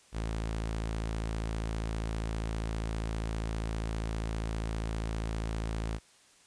sawtooth tone, 55 Hz, A1, in tune, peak -28 dBFS, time 0.12-6 s, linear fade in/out 50 ms, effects white hiss -61 dBFS RMS until 6.46 s + resampled to 22050 Hz

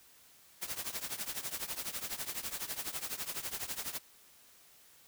white noise with tremolo, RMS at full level -36 dBFS, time 0.61-3.99 s, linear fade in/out 20 ms, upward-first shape triangle, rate 12 Hz, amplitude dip 90%, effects white hiss -61 dBFS RMS until 5.07 s

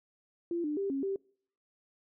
sine tone with pitch steps, 342.1 / 298.4 / 395.1 / 273.5 / 390.5 Hz, F4 / D4 / G4 / C#4 / G4, -36 / +28 / +14 / -23 / -7 cents, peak -30 dBFS, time 0.51-1.16 s, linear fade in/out 2 ms, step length 130 ms, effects noise-tail reverb RT60 0.6 s tail -26 dB re dry

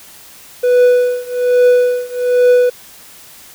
triangle tone with tremolo, 493.9 Hz, B4, in tune, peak -3 dBFS, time 0.63-2.7 s, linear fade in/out 10 ms, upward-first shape triangle, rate 1.2 Hz, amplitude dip 95%, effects white hiss -39 dBFS RMS until 3.54 s

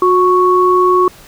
sine tone pair together, 363.4 / 1108.7 Hz, F#4 / C#6, -31 / 0 cents, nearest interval octave + perfect fifth, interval 1931 cents, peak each -10 dBFS, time 0.02-1.08 s, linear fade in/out 2 ms, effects pink hiss -40 dBFS RMS until 1.27 s

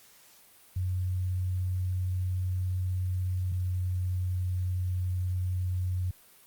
sine tone pair in turn, 91.7 / 91.07 Hz, F#2 / F#2, -15 / -27 cents, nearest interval unison, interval 12 cents, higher first, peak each -27 dBFS, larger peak neither, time 0.76-3.52 / 3.52-6.11 s, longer first, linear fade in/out 5 ms, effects white hiss -57 dBFS RMS until 6.46 s + Opus 48 kbps

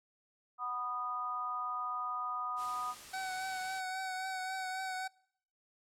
harmonic tone, 246.9 Hz, B3, in tune, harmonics 3 / 4 / 5, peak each -44 / -43 / -36 dBFS, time 0.58-2.95 s, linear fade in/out 50 ms
white noise, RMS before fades -50 dBFS, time 2.56-3.82 s, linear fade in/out 50 ms
25% pulse tone with vibrato, 753 Hz, F#5, 30 cents sharp, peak -33 dBFS, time 3.13-5.08 s, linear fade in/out 10 ms, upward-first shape triangle, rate 3.7 Hz, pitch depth 28 cents each way
effects noise-tail reverb RT60 0.7 s tail -26 dB re dry + low-pass 10000 Hz 12 dB/octave

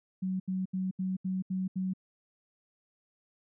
sine tone bursts, 187.2 Hz, F#3, 20 cents sharp, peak -29 dBFS, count 7, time 0.22-1.936 s, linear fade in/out 10 ms, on 180 ms, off 76 ms, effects none

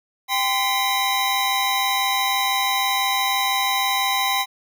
square tone cluster, 788 / 1028 / 1986 / 2119 / 3894 Hz, G5 / C6 / B6 / C7 / B7, +9 / -31 / +9 / +21 / -25 cents, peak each -25 / -25 / -32 / -28 / -25 dBFS, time 0.28-4.46 s, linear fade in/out 50 ms, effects none

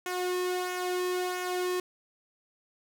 sawtooth tone with flanger, 362.5 Hz, F#4, 35 cents flat, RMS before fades -31 dBFS, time 0.06-1.8 s, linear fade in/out 2 ms, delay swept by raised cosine 0.22 to 1.42 ms, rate 1.5 Hz, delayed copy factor -0.5, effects none

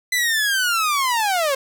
sawtooth linear sweep, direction down, 2022 to 523.3 Hz, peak -14 dBFS, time 0.12-1.55 s, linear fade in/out 5 ms, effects none

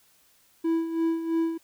triangle tone with tremolo, 328.7 Hz, E4, 5 cents flat, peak -19 dBFS, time 0.64-1.58 s, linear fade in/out 10 ms, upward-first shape sine, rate 3 Hz, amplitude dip 65%, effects white hiss -62 dBFS RMS until 1.63 s

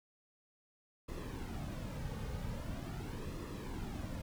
brown noise with flanger, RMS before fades -42 dBFS, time 1.08-4.22 s, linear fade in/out 10 ms, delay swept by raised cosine 1.3 to 3 ms, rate 0.43 Hz, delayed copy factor -0.6, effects none

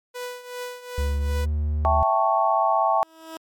sawtooth tone with tremolo, 493.9 Hz, B4, in tune, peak -25 dBFS, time 0.14-1.46 s, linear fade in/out 20 ms, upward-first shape triangle, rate 2.6 Hz, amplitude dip 80%
triangle tone with pitch glide, 71.4 to 75.21 Hz, D2 to D2, -48 to +42 cents, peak -19 dBFS, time 0.98-2.03 s, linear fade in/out 0 ms, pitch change +90 cents, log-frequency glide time 1.21-1.48 s
sine chord, A dominant seventh, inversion second, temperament equal, 659.3 / 784 / 880 / 1108.7 Hz, E5 / G5 / A5 / C#6, 0 / 0 / 0 / 0 cents, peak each -23 dBFS, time 1.85-3.03 s, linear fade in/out 0 ms
15% pulse tone with exponential growth, 322.8 Hz, E4, 36 cents flat, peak -26 dBFS, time 2.81-3.37 s, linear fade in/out 1 ms, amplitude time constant 120 ms
effects MP3 96 kbps

